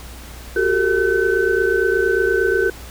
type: tone cluster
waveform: sine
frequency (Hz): 368.3 / 396.8 / 453.4 / 1521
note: F#4 / G4 / A#4 / F#6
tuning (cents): -8 / +21 / -48 / +47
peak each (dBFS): -20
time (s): 0.56-2.7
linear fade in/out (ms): 5
effects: added 60 Hz sine -35 dBFS peak until 2.9 s + pink hiss -39 dBFS RMS until 2.9 s